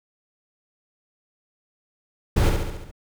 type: noise with echo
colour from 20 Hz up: brown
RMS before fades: -17 dBFS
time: 2.36-2.5 s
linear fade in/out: 10 ms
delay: 69 ms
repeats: 6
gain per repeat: -4 dB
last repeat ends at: 2.914 s
effects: none